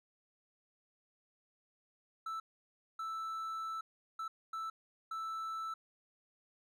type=tone bursts at uneven times; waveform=triangle; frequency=1320 Hz; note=E6; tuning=2 cents sharp; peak=-36 dBFS; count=5; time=2.26-2.4 / 2.99-3.81 / 4.19-4.28 / 4.53-4.7 / 5.11-5.74 s; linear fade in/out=5 ms; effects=none